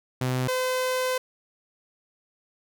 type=tone pair in turn; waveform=sawtooth; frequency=127.8 / 511.2 Hz; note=C3 / C5; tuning=-40 / -40 cents; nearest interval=2 octaves; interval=2400 cents; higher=second; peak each=-20 dBFS; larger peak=neither; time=0.21-0.48 / 0.48-1.18 s; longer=second; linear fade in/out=5 ms; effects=none